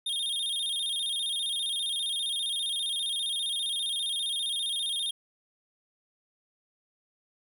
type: tone with vibrato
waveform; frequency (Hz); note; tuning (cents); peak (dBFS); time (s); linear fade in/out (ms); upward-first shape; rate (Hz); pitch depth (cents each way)
square; 3444; A7; -38; -29; 0.06-5.11; 5; square; 15; 98
effects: none